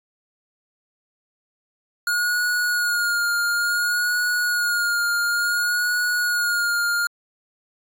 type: tone with vibrato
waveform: square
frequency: 1434 Hz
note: F6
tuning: 45 cents sharp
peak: -20 dBFS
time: 2.07-7.07 s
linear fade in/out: 2 ms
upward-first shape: sine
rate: 0.57 Hz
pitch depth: 30 cents each way
effects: AAC 64 kbps